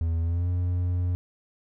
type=tone with pitch glide; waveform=triangle; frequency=82.6 to 89.04 Hz; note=E2 to F2; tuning=+4 to +34 cents; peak=-21 dBFS; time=0.01-1.15 s; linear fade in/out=0 ms; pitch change=+130 cents; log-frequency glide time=0.21-0.48 s; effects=none